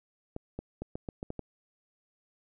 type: clicks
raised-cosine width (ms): 2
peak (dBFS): -23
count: 8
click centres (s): 0.364 / 0.59 / 0.82 / 0.955 / 1.088 / 1.229 / 1.304 / 1.393
effects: none